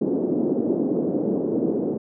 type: band-pass noise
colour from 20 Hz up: pink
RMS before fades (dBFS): -23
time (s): 0.01-1.98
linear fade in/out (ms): 10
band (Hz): 230 to 430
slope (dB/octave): 24
effects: none